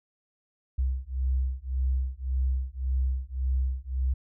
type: beating tone pair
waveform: sine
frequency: 64 / 65.8 Hz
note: C2 / C2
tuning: -38 / +10 cents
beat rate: 1.8 Hz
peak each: -28 dBFS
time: 0.78-4.14 s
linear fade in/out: 10 ms
effects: none